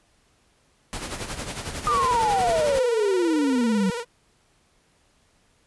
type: noise with tremolo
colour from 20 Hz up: pink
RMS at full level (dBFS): -30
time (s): 0.93-2.79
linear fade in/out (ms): 0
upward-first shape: sine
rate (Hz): 11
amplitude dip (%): 60
type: tone with vibrato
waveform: sawtooth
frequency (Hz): 475.3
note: A#4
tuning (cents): +34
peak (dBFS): -24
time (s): 1.86-4.05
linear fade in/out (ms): 50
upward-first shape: square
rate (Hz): 18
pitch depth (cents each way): 55
type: exponential sweep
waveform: sine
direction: down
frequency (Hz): 1238 to 185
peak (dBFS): -19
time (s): 1.87-3.9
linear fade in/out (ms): 0
effects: pink hiss -63 dBFS RMS until 5.66 s + resampled to 24000 Hz